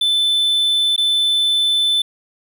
triangle tone with dropouts, 3520 Hz, A7, in tune, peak -12 dBFS, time 0.01-2.02 s, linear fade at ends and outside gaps 5 ms, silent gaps 0.963-0.978 s, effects 9-bit

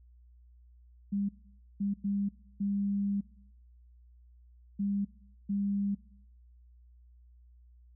sine tone bursts at uneven times, 200.4 Hz, G3, 38 cents sharp, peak -28 dBFS, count 6, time 1.12-1.29 / 1.8-1.94 / 2.04-2.29 / 2.6-3.21 / 4.79-5.05 / 5.49-5.95 s, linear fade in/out 10 ms, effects noise-tail reverb RT60 0.9 s tail -22 dB re dry + added 60 Hz sine -55 dBFS peak until 7.95 s

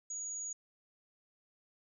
sine tone, 6760 Hz, G#8, 30 cents sharp, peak -38 dBFS, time 0.1-0.53 s, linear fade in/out 5 ms, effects none

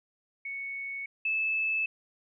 sine tone pair in turn, 2217 / 2617 Hz, C#7 / E7, 0 / -13 cents, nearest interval minor third, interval 287 cents, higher second, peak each -34 / -26 dBFS, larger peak second, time 0.45-1.06 / 1.25-1.86 s, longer neither, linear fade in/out 5 ms, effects none

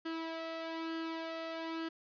sawtooth tone with flanger, 326.4 Hz, E4, 17 cents flat, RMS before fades -40 dBFS, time 0.05-1.89 s, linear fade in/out 10 ms, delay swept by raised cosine 0.64 to 1.6 ms, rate 1.1 Hz, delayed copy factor +0.55, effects resampled to 11025 Hz

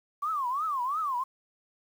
sine tone with vibrato, 1123 Hz, C#6, 22 cents sharp, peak -27 dBFS, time 0.22-1.24 s, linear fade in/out 10 ms, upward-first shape triangle, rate 2.9 Hz, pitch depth 290 cents each way, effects 9-bit

